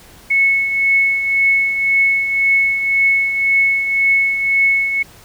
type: tone with tremolo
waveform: sine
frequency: 2200 Hz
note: C#7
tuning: 14 cents flat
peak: -9 dBFS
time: 0.3-5.03 s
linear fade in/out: 10 ms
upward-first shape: triangle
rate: 1.9 Hz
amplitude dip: 60%
effects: pink hiss -43 dBFS RMS until 5.24 s